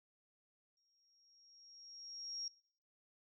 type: tone with exponential growth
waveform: sine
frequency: 5588 Hz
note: F8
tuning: in tune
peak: -39 dBFS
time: 0.77-2.48 s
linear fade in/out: 2 ms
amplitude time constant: 370 ms
effects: noise-tail reverb RT60 0.6 s tail -23 dB re dry